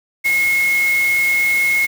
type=tone in noise; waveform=sine; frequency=2166 Hz; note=C#7; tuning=41 cents flat; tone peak=-13 dBFS; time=0.24-1.87 s; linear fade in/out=20 ms; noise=white; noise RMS=-28 dBFS; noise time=0.24-1.87 s; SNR=+12 dB; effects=none